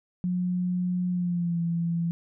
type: tone with pitch glide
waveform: sine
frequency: 180 to 168.92 Hz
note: F#3 to E3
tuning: -47 to +43 cents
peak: -24 dBFS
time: 0.24-2.11 s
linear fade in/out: 0 ms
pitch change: -110 cents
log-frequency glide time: 1.1-1.6 s
effects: none